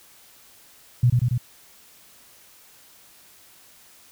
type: tone with echo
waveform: sine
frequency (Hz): 122.2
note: B2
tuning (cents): -18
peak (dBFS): -13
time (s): 1.03-1.1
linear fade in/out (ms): 5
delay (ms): 93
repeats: 3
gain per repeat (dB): -2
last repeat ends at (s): 1.379
effects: white hiss -52 dBFS RMS until 4.11 s